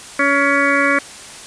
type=harmonic tone; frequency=281.1 Hz; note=C#4; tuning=24 cents sharp; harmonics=1 / 2 / 4 / 5 / 6 / 7 / 8; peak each=-20 / -20 / -20 / -20 / -20 / -20 / -20 dBFS; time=0.19-0.99 s; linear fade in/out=5 ms; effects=white hiss -35 dBFS RMS until 1.46 s + resampled to 22050 Hz